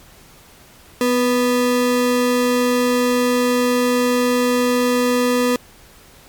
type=ring-modulated tone; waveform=square; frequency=370 Hz; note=F#4; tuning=in tune; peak=-12 dBFS; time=1.01-5.56 s; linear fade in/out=0 ms; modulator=121 Hz; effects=pink hiss -46 dBFS RMS until 6.28 s + MP3 96 kbps